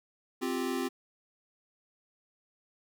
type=chord; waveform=square; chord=C suspended fourth; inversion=none; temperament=equal; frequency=261.6 / 349.2 / 392 Hz; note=C4 / F4 / G4; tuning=0 / 0 / 0 cents; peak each=-34 / -36 / -37 dBFS; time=0.41-0.89 s; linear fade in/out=20 ms; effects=none